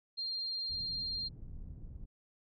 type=tone; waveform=sine; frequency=4195 Hz; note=C8; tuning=4 cents sharp; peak=-35 dBFS; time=0.17-1.29 s; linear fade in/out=20 ms
type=low-pass noise; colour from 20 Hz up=pink; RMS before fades=-47 dBFS; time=0.69-2.06 s; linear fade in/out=20 ms; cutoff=150 Hz; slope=12 dB/octave
effects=none

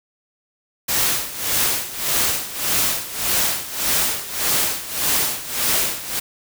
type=noise with tremolo; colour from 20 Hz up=white; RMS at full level=-18 dBFS; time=0.88-6.2 s; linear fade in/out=10 ms; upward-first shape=sine; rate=1.7 Hz; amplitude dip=80%; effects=none

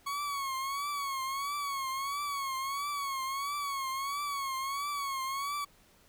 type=tone with vibrato; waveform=40% pulse; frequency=1108.7 Hz; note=C#6; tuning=in tune; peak=-32 dBFS; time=0.06-5.65 s; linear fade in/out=10 ms; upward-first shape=triangle; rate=1.5 Hz; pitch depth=92 cents each way; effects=pink hiss -63 dBFS RMS until 6.08 s

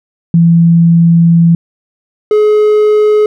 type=tone pair in turn; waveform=sine / triangle; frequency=168.1 / 423.6 Hz; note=E3 / G#4; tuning=+34 / +34 cents; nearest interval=octave + major third; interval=1600 cents; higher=second; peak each=-3 dBFS; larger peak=neither; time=0.34-1.55 / 2.31-3.26 s; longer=first; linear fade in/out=2 ms; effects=none

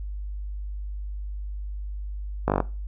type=slowing click train; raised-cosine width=1 ms; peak=-7 dBFS; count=7; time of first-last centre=2.48-2.603 s; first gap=19 ms; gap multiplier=1.03; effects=noise-tail reverb RT60 0.3 s tail -19 dB re dry + added 50 Hz sine -30 dBFS peak until 2.87 s

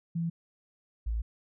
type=tone pair in turn; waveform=sine; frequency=167.3 / 55.83 Hz; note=E3 / A1; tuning=+26 / +26 cents; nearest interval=octave + perfect fifth; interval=1900 cents; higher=first; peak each=-28 dBFS; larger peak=neither; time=0.15-0.3 / 1.06-1.22 s; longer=second; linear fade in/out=10 ms; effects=none

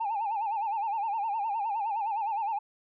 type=tone with vibrato; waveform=sine; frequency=854 Hz; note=G#5; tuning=48 cents sharp; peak=-26 dBFS; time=0-2.59 s; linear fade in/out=10 ms; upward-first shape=sine; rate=9.7 Hz; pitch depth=130 cents each way; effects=tanh soft clip ceiling -25 dBFS

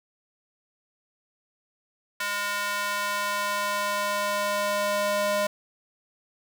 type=tone with high-pass filter sweep; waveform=square; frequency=204.2 Hz; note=G#3; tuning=29 cents flat; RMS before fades=-27 dBFS; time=2.2-5.47 s; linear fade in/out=5 ms; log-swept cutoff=1400 to 580 Hz; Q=1.6; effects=none

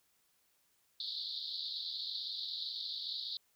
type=band-pass noise; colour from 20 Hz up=pink; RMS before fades=-41 dBFS; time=1-3.37 s; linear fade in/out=2 ms; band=3600 to 4600 Hz; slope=96 dB/octave; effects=white hiss -74 dBFS RMS until 3.55 s

